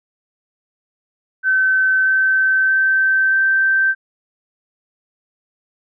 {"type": "tone with pitch steps", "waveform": "sine", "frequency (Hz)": [1532, 1540.9, 1549.8, 1558.8], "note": ["G6", "G6", "G6", "G6"], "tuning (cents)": [-40, -30, -20, -10], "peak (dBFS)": -12, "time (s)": [1.43, 3.95], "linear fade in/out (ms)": 50, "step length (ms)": 630, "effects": []}